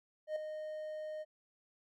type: tone with ADSR envelope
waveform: triangle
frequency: 617 Hz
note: D#5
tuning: 15 cents flat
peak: -30 dBFS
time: 0.27-1.25 s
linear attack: 91 ms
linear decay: 3 ms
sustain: -8 dB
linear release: 35 ms
effects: none